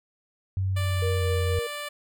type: tone with pitch glide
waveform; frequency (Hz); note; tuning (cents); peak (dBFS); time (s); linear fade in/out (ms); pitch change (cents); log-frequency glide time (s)
sine; 95.3 to 87.9; G2 to F2; -48 to +12; -23; 0.57-1.59; 0; -140; 0.74-1.31
type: tone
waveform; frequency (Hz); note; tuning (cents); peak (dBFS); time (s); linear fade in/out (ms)
10% pulse; 587.3; D5; 0; -24; 0.76-1.89; 10
type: tone with tremolo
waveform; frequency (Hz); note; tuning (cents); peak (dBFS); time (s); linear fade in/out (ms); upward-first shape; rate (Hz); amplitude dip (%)
sine; 472.7; A#4; +24; -26; 1.02-1.67; 5; triangle; 4.1; 45
effects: none